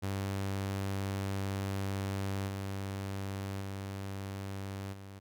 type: tone with level steps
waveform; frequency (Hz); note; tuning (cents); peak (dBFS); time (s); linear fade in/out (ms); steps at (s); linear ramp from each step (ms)
sawtooth; 97.8; G2; -4; -29 / -32 / -34 / -42; 0.02-5.2; 20; 2.47 / 3.6 / 4.92; 20
effects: none